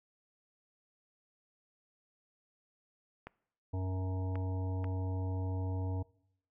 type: clicks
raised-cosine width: 0.5 ms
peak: -29 dBFS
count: 3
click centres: 3.27 / 4.356 / 4.843 s
type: harmonic tone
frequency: 93.4 Hz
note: F#2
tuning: 17 cents sharp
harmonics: 1 / 3 / 5 / 7 / 9 / 10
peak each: -33 / -43 / -47 / -50 / -52 / -53 dBFS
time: 3.73-6.03 s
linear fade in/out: 10 ms
effects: noise-tail reverb RT60 0.7 s tail -22 dB re dry